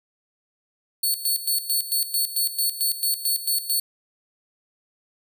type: tone with tremolo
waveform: 5% pulse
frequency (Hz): 4428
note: C#8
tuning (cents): -3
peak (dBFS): -13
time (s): 1.03-3.8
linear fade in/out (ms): 5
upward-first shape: square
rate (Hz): 4.5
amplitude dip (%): 75
effects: none